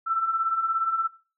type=beating tone pair; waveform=sine; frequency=1318.5 / 1335.5 Hz; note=E6 / E6; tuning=0 / +22 cents; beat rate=17 Hz; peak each=-30 / -23 dBFS; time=0.06-1.08 s; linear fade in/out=20 ms; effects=noise-tail reverb RT60 0.4 s tail -21 dB re dry